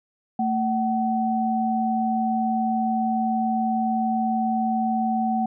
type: tone pair together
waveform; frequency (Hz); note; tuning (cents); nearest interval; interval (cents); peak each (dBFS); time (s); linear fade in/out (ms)
sine; 224.3 / 754.5; A3 / F#5; +34 / +34; octave + major sixth; 2100; -23; 0.39-5.46; 5
effects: none